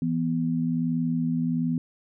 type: tone pair together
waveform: sine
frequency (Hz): 165.61 / 246.9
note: E3 / B3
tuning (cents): +8 / 0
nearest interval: perfect fifth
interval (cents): 692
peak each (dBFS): -26 / -25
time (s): 0.02-1.78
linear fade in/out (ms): 2
effects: none